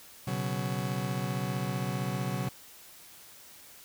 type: chord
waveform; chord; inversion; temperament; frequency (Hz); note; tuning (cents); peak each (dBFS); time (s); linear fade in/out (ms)
40% pulse; B suspended second; none; just; 123.47 / 138.9 / 185.21; B2 / C#3 / F#3; 0 / +4 / +2; -34; 0.27-2.49; 5
effects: white hiss -52 dBFS RMS until 3.84 s